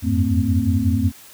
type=tone cluster; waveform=sine; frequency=86.2 / 91.9 / 102.5 / 225 / 260.7 Hz; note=F2 / F#2 / G#2 / A3 / C4; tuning=-22 / -11 / -22 / +39 / -6 cents; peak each=-22 dBFS; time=0.02-1.12 s; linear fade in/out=50 ms; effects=white hiss -44 dBFS RMS until 1.33 s